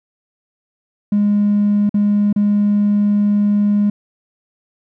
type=tone with dropouts; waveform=triangle; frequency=205.9 Hz; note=G#3; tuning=15 cents flat; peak=-8 dBFS; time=1.12-3.9 s; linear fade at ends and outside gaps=5 ms; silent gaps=1.894-1.942 / 2.328-2.361 s; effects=tanh soft clip ceiling -8 dBFS